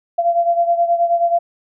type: beating tone pair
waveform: sine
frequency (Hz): 684 / 693.4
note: F5 / F5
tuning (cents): -36 / -13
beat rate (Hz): 9.4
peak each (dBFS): -14 / -19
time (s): 0.18-1.39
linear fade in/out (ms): 10
effects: none